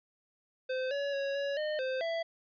square tone with pitch steps, 516 / 565 / 554 / 562 / 610 / 520 / 664 Hz, C5 / C#5 / C#5 / C#5 / D#5 / C5 / E5, -24 / +33 / -1 / +24 / -34 / -11 / +12 cents, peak -32 dBFS, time 0.69-2.23 s, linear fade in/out 10 ms, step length 220 ms, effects resampled to 11025 Hz

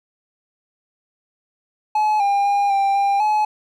triangle tone with pitch steps, 853 / 802 / 807 / 790 / 798 / 851 Hz, G#5 / G5 / G#5 / G5 / G5 / G#5, +46 / +39 / -50 / +13 / +31 / +42 cents, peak -13 dBFS, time 1.95-3.45 s, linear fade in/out 5 ms, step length 250 ms, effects none

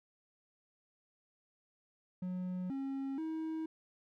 triangle tone with pitch steps, 182.3 / 271.3 / 318.9 Hz, F#3 / C#4 / D#4, -25 / -37 / +43 cents, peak -34 dBFS, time 2.22-3.66 s, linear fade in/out 5 ms, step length 480 ms, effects none

